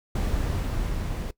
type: noise with level ramp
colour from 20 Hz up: brown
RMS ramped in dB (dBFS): -25 to -30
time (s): 0.15-1.31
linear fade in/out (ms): 5
effects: noise-tail reverb RT60 0.1 s tail -20 dB re dry